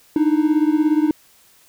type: beating tone pair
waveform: triangle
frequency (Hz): 300.9 / 317.9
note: D4 / D#4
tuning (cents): +42 / +37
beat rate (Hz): 17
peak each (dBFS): -14 / -16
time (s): 0.16-1.11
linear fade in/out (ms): 2
effects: white hiss -53 dBFS RMS until 1.68 s